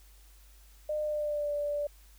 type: tone with pitch glide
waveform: sine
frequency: 606 to 584 Hz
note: D#5 to D5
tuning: -46 to -10 cents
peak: -29 dBFS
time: 0.89-1.87 s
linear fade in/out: 5 ms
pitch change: -64 cents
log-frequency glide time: 1.01-1.52 s
effects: added 50 Hz sine -54 dBFS peak until 2.18 s + white hiss -62 dBFS RMS until 2.18 s